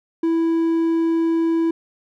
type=tone; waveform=triangle; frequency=329.6 Hz; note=E4; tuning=in tune; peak=-14 dBFS; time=0.23-1.71 s; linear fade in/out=5 ms; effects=none